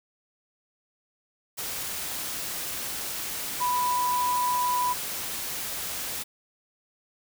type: tone in noise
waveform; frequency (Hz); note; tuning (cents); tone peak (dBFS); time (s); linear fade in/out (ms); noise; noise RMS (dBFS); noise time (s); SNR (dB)
sine; 989; B5; +2; -23; 3.6-4.94; 20; white; -33; 1.57-6.24; +7
effects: none